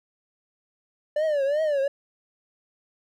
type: tone with vibrato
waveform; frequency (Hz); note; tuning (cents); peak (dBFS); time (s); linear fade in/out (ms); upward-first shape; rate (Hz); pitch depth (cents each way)
triangle; 586; D5; -4; -19; 1.16-1.88; 5; triangle; 2.7; 160
effects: none